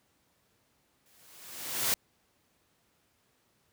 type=noise with exponential growth; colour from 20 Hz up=white; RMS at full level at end=-26 dBFS; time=1.06-1.94 s; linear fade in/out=0 ms; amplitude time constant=190 ms; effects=pink hiss -71 dBFS RMS until 3.72 s + high-pass 80 Hz 12 dB/octave